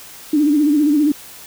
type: tone with vibrato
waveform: sine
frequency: 296.3 Hz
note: D4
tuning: 15 cents sharp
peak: -11 dBFS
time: 0.33-1.12 s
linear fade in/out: 5 ms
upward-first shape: sine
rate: 15 Hz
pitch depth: 81 cents each way
effects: white hiss -38 dBFS RMS until 1.46 s